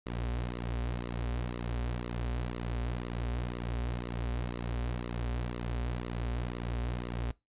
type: tone with flanger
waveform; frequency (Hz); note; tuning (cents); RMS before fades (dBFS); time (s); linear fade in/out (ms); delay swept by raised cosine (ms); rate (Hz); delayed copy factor
sawtooth; 59.7; A#1; +42; -35; 0.06-7.31; 0; 1.2 to 6.3; 2; -0.75
effects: noise-tail reverb RT60 0.2 s tail -21 dB re dry + resampled to 8000 Hz